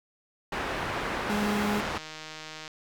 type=low-pass noise; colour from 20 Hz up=white; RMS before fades=-32 dBFS; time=0.52-1.98 s; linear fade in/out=5 ms; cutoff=1600 Hz; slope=12 dB/octave
type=tone; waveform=35% pulse; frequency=207.7 Hz; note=G#3; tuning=in tune; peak=-25 dBFS; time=1.29-1.81 s; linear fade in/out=10 ms
type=click train; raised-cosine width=0.2 ms; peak=-23 dBFS; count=138; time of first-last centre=1.8-2.678 s; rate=156 Hz
effects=none